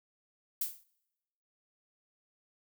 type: noise with exponential decay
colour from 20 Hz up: violet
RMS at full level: -29 dBFS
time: 0.61-0.84 s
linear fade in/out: 5 ms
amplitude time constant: 49 ms
effects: noise-tail reverb RT60 1.0 s tail -26 dB re dry